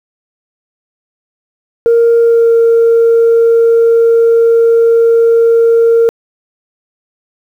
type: tone with pitch glide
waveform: sine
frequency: 465.3 to 461 Hz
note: A#4 to A#4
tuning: -3 to -19 cents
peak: -3 dBFS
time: 1.86-6.09 s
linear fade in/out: 0 ms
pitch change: -16 cents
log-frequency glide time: 2.19-2.52 s
effects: tanh soft clip ceiling -2 dBFS + 7-bit